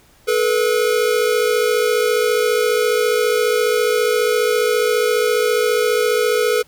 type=tone pair together; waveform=square; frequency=431 / 485.7 Hz; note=A4 / B4; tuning=-36 / -29 cents; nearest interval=major second; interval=207 cents; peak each=-18 dBFS; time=0.27-6.63 s; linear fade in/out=20 ms; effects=pink hiss -52 dBFS RMS until 6.67 s